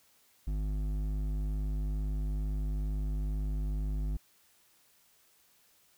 sine tone with hard clipping, 51.1 Hz, G#1, 27 cents flat, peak -32 dBFS, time 0.47-4.17 s, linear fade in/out 5 ms, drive 10 dB, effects white hiss -66 dBFS RMS until 5.97 s

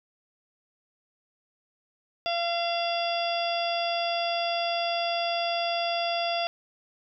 harmonic tone, 685 Hz, F5, 34 cents flat, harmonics 1 / 2 / 3 / 4 / 5 / 7 / 8, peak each -27 / -38 / -41 / -34 / -34 / -36 / -48 dBFS, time 2.26-6.47 s, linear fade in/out 0 ms, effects none

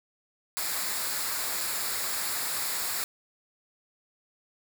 white noise with comb filter, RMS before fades -31 dBFS, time 0.57-3.04 s, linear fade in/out 0 ms, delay 0.33 ms, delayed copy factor -0.55, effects none

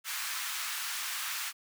pink high-pass noise, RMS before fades -36 dBFS, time 0.04-1.53 s, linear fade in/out 50 ms, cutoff 1200 Hz, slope 24 dB/octave, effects none

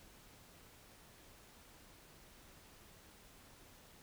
silence, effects pink hiss -61 dBFS RMS until 4.02 s

